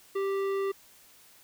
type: tone with tanh clipping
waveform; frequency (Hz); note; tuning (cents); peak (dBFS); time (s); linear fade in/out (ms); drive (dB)
sine; 392; G4; 0; -29; 0.15-0.72; 10; 14
effects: white hiss -57 dBFS RMS until 1.43 s